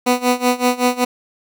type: tone with tremolo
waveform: 15% pulse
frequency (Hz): 248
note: B3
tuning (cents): +7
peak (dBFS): -5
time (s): 0.06-1.05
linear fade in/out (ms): 10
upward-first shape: sine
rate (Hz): 5.3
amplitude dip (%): 90
effects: none